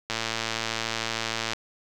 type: click train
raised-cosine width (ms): 0.2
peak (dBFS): -10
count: 163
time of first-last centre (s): 0.1-1.534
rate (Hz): 113
effects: none